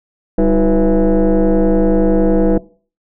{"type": "tone with frequency modulation", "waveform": "sine", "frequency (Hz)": 146.7, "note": "D3", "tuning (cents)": -2, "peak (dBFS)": -7, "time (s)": [0.38, 2.58], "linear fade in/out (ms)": 5, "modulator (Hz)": 172, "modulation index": 2.5, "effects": ["noise-tail reverb RT60 0.4 s tail -21 dB re dry", "tanh soft clip ceiling -7 dBFS"]}